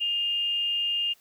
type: tone with frequency modulation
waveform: sine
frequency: 2820 Hz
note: F7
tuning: 16 cents sharp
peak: -24 dBFS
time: 0-1.14 s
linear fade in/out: 20 ms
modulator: 351 Hz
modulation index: 0.22
effects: white hiss -61 dBFS RMS until 1.2 s